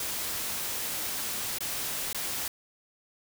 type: noise with dropouts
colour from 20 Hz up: white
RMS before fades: -33 dBFS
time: 0-2.48 s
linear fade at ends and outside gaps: 2 ms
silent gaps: 1.585-1.606 / 2.129-2.146 s
effects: none